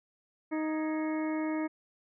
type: harmonic tone with a mistuned harmonic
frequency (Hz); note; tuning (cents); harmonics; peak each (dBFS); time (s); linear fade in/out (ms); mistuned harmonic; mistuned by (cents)
312; D#4; +5; 1 / 2 / 3 / 4 / 5 / 6 / 7; -30 / -39 / -42 / -46 / -49 / -49 / -45; 0.51-1.68; 20; 5; +110
effects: none